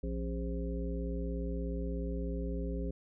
harmonic tone with a mistuned harmonic, 58.27 Hz, A#1, in tune, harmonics 1 / 3 / 5 / 7 / 9, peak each -35 / -40 / -42 / -43 / -45 dBFS, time 0.03-2.91 s, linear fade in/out 5 ms, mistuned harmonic 5, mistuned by -120 cents, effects none

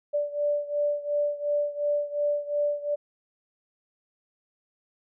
sine beating tone pair, 584 / 586.8 Hz, D5 / D5, -10 / -2 cents, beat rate 2.8 Hz, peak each -26 / -29 dBFS, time 0.13-2.96 s, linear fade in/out 20 ms, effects none

